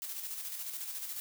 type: noise with tremolo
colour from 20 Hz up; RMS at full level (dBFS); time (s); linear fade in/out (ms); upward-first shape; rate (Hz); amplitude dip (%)
blue; -39; 0.02-1.2; 0; square; 14; 40
effects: none